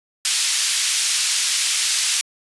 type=band-pass noise; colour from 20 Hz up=white; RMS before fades=-20 dBFS; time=0.25-2.21 s; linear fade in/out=0 ms; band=2500 to 8100 Hz; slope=12 dB/octave; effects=resampled to 24000 Hz